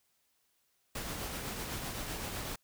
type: noise with tremolo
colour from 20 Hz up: pink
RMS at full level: -38 dBFS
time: 0.95-2.56 s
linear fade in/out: 5 ms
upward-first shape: triangle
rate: 7.9 Hz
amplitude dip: 35%
effects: white hiss -75 dBFS RMS until 2.63 s